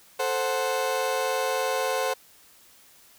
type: chord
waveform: 30% pulse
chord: F# diminished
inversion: first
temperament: equal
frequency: 440 / 523.3 / 740 Hz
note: A4 / C5 / F#5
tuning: 0 / 0 / 0 cents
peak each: -28 / -24 / -28 dBFS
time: 0.19-2.14 s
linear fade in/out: 10 ms
effects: white hiss -55 dBFS RMS until 3.18 s